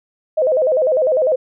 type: tone with vibrato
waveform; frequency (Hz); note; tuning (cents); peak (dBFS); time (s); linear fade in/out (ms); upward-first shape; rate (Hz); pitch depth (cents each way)
sine; 568; C#5; +42; -12; 0.37-1.36; 10; square; 10; 170
effects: none